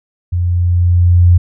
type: tone with level ramp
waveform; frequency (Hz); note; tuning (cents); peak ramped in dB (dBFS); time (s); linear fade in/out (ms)
sine; 88; F2; +14; -12 to -3; 0.32-1.38; 10
effects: none